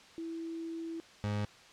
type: tone pair in turn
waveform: sine / 30% pulse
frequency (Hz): 329.6 / 103.82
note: E4 / G#2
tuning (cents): 0 / 0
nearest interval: octave + minor sixth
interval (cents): 2000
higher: first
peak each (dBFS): -37 / -29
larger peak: second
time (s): 0.18-1 / 1.24-1.45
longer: first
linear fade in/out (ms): 0
effects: white hiss -56 dBFS RMS until 1.72 s + low-pass 5000 Hz 12 dB/octave